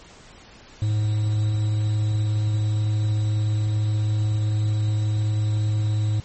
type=tone with quantisation; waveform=triangle; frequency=106.6 Hz; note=G#2; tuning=46 cents sharp; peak=-17 dBFS; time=0.82-6.2 s; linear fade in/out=0 ms; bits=7; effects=pink hiss -47 dBFS RMS until 6.24 s + MP3 32 kbps